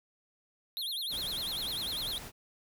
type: tone with vibrato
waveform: square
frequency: 3701 Hz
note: A#7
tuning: 13 cents flat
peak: -34 dBFS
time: 0.77-2.18 s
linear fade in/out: 0 ms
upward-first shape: sine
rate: 10 Hz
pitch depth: 260 cents each way
type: noise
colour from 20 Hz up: pink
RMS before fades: -45 dBFS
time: 1.09-2.32 s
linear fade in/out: 50 ms
effects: none